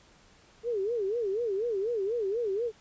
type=tone with vibrato; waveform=sine; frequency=429.8 Hz; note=A4; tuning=41 cents flat; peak=-27 dBFS; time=0.63-2.72 s; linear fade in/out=50 ms; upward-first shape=sine; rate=4.1 Hz; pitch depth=210 cents each way; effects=pink hiss -59 dBFS RMS until 2.8 s + resampled to 16000 Hz